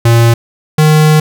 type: tone pair in turn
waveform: square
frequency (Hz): 116.54 / 154.14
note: A#2 / D#3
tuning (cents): 0 / -16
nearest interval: perfect fourth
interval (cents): 484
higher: second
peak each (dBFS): -5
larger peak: neither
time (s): 0.05-0.34 / 0.78-1.2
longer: second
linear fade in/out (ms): 5
effects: none